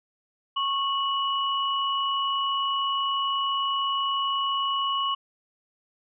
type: tone pair together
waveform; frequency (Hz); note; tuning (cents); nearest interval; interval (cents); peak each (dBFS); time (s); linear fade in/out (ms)
sine; 1100 / 2937; C#6 / F#7; -14 / -13; octave + perfect fourth; 1701; -25 / -28; 0.56-5.15; 10
effects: none